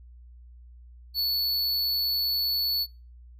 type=tone; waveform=square; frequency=4435 Hz; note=C#8; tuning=in tune; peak=-24 dBFS; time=1.14-2.87 s; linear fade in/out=50 ms; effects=noise-tail reverb RT60 0.3 s tail -24 dB re dry + added 60 Hz sine -46 dBFS peak until 3.39 s